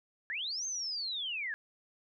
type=linear two-way sweep; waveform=sine; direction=up then down; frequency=1634 to 6400 to 1634 Hz; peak=-34 dBFS; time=0.3-1.54 s; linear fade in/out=0 ms; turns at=0.66 s; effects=none